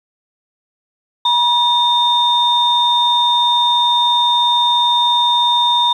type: tone pair together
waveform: sine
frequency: 965 / 3643 Hz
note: B5 / A#7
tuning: -40 / -41 cents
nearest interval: octave + major seventh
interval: 2299 cents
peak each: -13 dBFS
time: 1.25-5.93 s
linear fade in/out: 5 ms
effects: tanh soft clip ceiling -3 dBFS + 8-bit